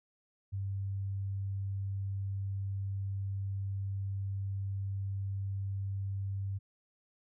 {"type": "tone", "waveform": "sine", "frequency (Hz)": 98, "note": "G2", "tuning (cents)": 0, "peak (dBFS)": -33, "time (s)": [0.52, 6.59], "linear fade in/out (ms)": 20, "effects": []}